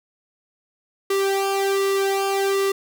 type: tone with flanger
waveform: sawtooth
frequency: 392 Hz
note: G4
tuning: in tune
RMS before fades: -21 dBFS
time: 1.1-2.72 s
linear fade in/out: 5 ms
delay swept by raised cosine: 1.2 to 2.04 ms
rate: 1.3 Hz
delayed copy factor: -0.8
effects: none